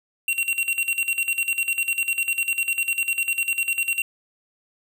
square tone with tremolo, 2744 Hz, F7, 31 cents flat, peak -20 dBFS, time 0.28-4.02 s, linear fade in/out 2 ms, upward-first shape square, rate 10 Hz, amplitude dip 75%, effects none

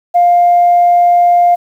sine tone, 702 Hz, F5, 9 cents sharp, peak -4 dBFS, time 0.14-1.56 s, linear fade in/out 20 ms, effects tanh soft clip ceiling -1 dBFS + 7-bit

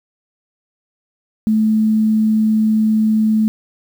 sine tone, 217.5 Hz, A3, 20 cents flat, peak -11 dBFS, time 1.47-3.48 s, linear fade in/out 0 ms, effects 7-bit

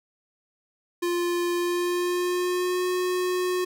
square tone with pitch glide, 349.2 to 363.4 Hz, F4 to F#4, 0 to -31 cents, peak -24 dBFS, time 1.02-3.65 s, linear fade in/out 10 ms, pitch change +69 cents, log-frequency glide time 1.54-2.87 s, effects none

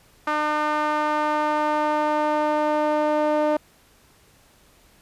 sawtooth tone with band-pass filter sweep, 302 Hz, D4, 48 cents sharp, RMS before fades -22 dBFS, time 0.27-3.57 s, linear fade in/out 5 ms, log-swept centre 1200 to 660 Hz, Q 2, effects pink hiss -56 dBFS RMS until 5.01 s + resampled to 32000 Hz

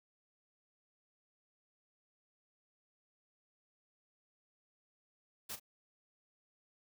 white noise with echo, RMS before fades -43 dBFS, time 5.49-5.56 s, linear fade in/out 10 ms, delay 38 ms, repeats 1, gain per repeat -12 dB, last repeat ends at 5.598 s, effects none

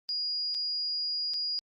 sine tone with dropouts, 4870 Hz, D#8, 38 cents flat, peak -29 dBFS, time 0.09-1.59 s, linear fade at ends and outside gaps 0 ms, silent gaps 0.543-0.548 / 1.336-1.341 s, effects Opus 32 kbps

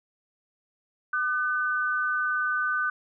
sine tone pair together, 1208.6 / 1510 Hz, D6 / F#6, +49 / +35 cents, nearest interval major third, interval 386 cents, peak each -29 / -25 dBFS, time 1.13-2.9 s, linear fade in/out 5 ms, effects none

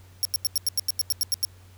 20% pulse tone bursts, 5540 Hz, F8, 15 cents flat, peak -15 dBFS, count 12, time 0.23-1.45 s, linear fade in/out 0 ms, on 21 ms, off 88 ms, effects added 92 Hz sine -48 dBFS peak until 1.77 s + pink hiss -57 dBFS RMS until 1.77 s

